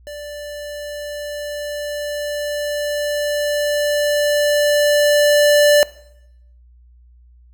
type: tone with level ramp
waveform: square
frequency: 587.3 Hz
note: D5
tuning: in tune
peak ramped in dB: -30 to -9 dBFS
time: 0.07-5.83 s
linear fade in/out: 0 ms
effects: noise-tail reverb RT60 0.8 s tail -20 dB re dry + added 60 Hz sine -45 dBFS peak until 7.53 s